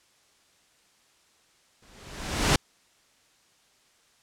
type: noise with exponential growth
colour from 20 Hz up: pink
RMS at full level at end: -18 dBFS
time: 1.82-2.56 s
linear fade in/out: 5 ms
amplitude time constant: 160 ms
effects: white hiss -63 dBFS RMS until 4.22 s + low-pass 8000 Hz 12 dB/octave